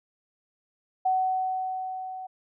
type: tone with level ramp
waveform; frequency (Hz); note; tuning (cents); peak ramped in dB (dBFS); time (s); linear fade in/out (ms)
sine; 750; F#5; +23; -20 to -35; 1.05-2.27; 10
effects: none